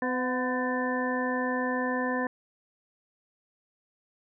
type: harmonic tone with a mistuned harmonic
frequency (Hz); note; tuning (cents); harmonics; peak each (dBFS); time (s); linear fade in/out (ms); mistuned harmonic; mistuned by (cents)
253.3; B3; +44; 1 / 2 / 3 / 4 / 6 / 7; -30 / -32 / -37 / -34 / -43 / -33; 0.02-2.27; 2; 3; -49
effects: none